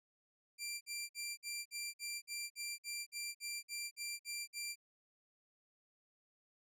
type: tone bursts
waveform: 15% pulse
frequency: 2366 Hz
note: D7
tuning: 12 cents sharp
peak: -34 dBFS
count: 15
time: 0.58-4.758 s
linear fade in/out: 50 ms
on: 230 ms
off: 52 ms
effects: none